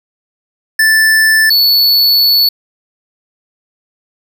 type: tone pair in turn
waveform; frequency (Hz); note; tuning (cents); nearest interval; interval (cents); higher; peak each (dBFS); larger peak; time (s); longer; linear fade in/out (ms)
square; 1760 / 4435; A6 / C#8; 0 / 0; octave + major third; 1600; second; -7; neither; 0.79-1.5 / 1.5-2.49; second; 5
effects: none